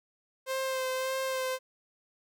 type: tone with vibrato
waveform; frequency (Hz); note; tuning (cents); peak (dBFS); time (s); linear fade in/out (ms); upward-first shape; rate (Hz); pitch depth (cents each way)
sawtooth; 523; C5; -1; -26; 0.46-1.59; 50; sine; 1.7; 20
effects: none